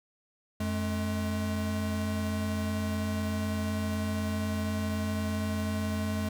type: tone pair together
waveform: square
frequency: 89.7 / 213.3 Hz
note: F2 / G#3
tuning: +47 / +46 cents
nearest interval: octave + minor third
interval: 1499 cents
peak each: -33 / -32 dBFS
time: 0.6-6.29 s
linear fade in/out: 5 ms
effects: none